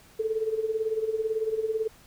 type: tone with tremolo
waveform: sine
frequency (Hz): 440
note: A4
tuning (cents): 0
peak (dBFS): -22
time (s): 0.19-1.88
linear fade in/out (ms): 10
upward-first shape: sine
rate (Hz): 18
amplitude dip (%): 75
effects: pink hiss -55 dBFS RMS until 2.06 s